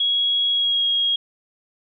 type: tone with pitch glide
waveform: sine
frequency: 3322 to 3278 Hz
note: G#7 to G#7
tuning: 0 to -23 cents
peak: -17 dBFS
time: 0-1.16 s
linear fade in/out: 5 ms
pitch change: -23 cents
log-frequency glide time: 0.5-0.86 s
effects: none